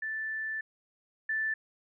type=tone pair in turn; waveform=sine; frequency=1760 / 1760 Hz; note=A6 / A6; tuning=0 / 0 cents; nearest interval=unison; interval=0 cents; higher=neither; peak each=-32 / -28 dBFS; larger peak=second; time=0.02-0.61 / 1.29-1.54 s; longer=first; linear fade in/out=5 ms; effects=none